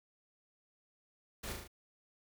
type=noise with echo; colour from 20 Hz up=pink; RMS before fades=-43 dBFS; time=1.43-1.53 s; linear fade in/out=10 ms; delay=37 ms; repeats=4; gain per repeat=-3 dB; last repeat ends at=1.678 s; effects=none